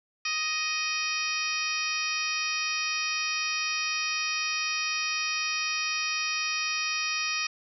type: harmonic tone with a mistuned harmonic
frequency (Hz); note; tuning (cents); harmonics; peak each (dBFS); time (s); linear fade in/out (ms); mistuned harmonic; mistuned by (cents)
624; D#5; +5; 2 / 3 / 4 / 5 / 6 / 7 / 8 / 9; -36 / -37 / -30 / -40 / -42 / -39 / -36 / -35; 0.25-7.47; 5; 7; +17
effects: none